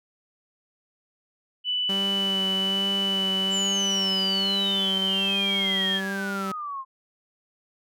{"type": "tone with pitch glide", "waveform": "sine", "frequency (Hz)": [2980, 3231], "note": ["F#7", "G#7"], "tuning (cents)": [12, -48], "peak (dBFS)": -23, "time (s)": [1.64, 6.01], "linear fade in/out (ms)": 50, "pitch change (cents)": 140, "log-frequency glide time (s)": [4.53, 5.53]}
{"type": "tone with vibrato", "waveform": "sawtooth", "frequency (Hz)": 194.3, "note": "G3", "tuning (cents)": -15, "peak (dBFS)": -25, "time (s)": [1.89, 6.52], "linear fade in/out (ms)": 5, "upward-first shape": "sine", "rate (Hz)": 1.2, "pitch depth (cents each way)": 25}
{"type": "exponential sweep", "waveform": "sine", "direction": "down", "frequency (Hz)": [7459, 1045], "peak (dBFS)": -30, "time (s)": [3.5, 6.85], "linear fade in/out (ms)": 50}
{"effects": []}